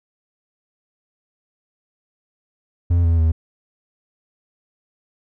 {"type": "tone with pitch steps", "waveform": "triangle", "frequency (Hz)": [86.2, 83.36, 80.61], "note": ["F2", "E2", "E2"], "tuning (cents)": [-22, 20, -38], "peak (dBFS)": -11, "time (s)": [2.9, 3.32], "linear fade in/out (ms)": 10, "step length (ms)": 140, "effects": []}